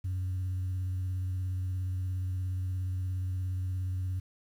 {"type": "tone with vibrato", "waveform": "sine", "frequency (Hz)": 92.5, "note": "F#2", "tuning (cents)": 0, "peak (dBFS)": -28, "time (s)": [0.04, 4.2], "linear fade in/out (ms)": 10, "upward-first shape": "square", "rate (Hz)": 17, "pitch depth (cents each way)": 21, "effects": ["tanh soft clip ceiling -28 dBFS", "10-bit"]}